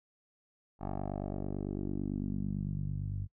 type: tone with low-pass filter sweep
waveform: 10% pulse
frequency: 49 Hz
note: G1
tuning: in tune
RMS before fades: -36 dBFS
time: 0.79-3.28 s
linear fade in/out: 50 ms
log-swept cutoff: 900 to 100 Hz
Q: 2.4
effects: noise-tail reverb RT60 0.1 s tail -26 dB re dry